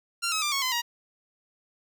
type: tone with pitch steps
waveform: 10% pulse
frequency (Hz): 1381 / 1281.1 / 1188.4 / 1102.5 / 1022.7 / 948.7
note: F6 / E6 / D6 / C#6 / C6 / A#5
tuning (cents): -20 / -50 / +20 / -10 / -40 / +30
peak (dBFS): -17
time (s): 0.22-0.82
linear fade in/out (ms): 20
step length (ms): 100
effects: none